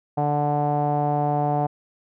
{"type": "tone with low-pass filter", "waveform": "sawtooth", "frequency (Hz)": 146.83, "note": "D3", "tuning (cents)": 0, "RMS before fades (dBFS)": -22, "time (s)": [0.17, 1.67], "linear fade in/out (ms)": 10, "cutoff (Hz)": 770, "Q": 7.3, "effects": []}